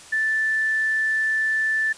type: tone with quantisation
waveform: sine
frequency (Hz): 1760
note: A6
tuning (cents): 0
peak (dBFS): -19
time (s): 0.12-1.93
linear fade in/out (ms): 10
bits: 8
effects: white hiss -44 dBFS RMS until 1.97 s + resampled to 22050 Hz